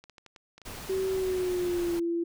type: clicks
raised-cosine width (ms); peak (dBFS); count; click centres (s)
0.2; -32; 8; 0.04 / 0.097 / 0.182 / 0.263 / 0.362 / 0.58 / 0.617 / 0.779
type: noise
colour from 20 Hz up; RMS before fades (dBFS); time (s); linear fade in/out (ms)
pink; -41; 0.65-2; 10
type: tone with pitch glide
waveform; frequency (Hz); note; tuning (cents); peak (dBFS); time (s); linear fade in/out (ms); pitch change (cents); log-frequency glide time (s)
sine; 380.7 to 339.2; F#4 to E4; +49 to +50; -26; 0.89-2.24; 10; -199; 1.13-2
effects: none